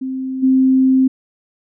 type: tone with level steps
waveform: sine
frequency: 262 Hz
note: C4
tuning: 2 cents sharp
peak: -20 / -9 dBFS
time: 0.01-1.08 s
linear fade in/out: 10 ms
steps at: 0.42 s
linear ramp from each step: 20 ms
effects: none